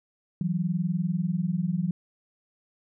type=tone pair together; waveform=sine; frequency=164.91 / 185.1 Hz; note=E3 / F#3; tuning=+1 / +1 cents; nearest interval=major second; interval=200 cents; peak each=-27 dBFS; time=0.41-1.91 s; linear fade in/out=2 ms; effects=none